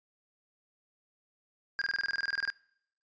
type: tone bursts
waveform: square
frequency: 1614 Hz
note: G#6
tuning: 50 cents flat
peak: -29 dBFS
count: 15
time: 1.79-2.501 s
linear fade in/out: 0 ms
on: 25 ms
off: 24 ms
effects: noise-tail reverb RT60 0.7 s tail -25 dB re dry + resampled to 16000 Hz